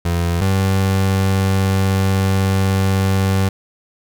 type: tone pair in turn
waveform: 30% pulse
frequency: 85.7 / 96.21 Hz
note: F2 / G2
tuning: -32 / -32 cents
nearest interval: major second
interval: 200 cents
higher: second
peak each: -13 / -11 dBFS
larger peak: second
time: 0.05-0.41 / 0.41-3.49 s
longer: second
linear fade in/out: 5 ms
effects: none